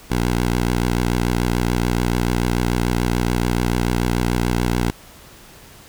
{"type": "tone with vibrato", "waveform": "10% pulse", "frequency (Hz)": 60, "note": "B1", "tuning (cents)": -49, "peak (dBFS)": -9, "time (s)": [0.1, 4.91], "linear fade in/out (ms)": 10, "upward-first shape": "sine", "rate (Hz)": 6.9, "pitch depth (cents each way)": 59, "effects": ["pink hiss -44 dBFS RMS until 5.88 s"]}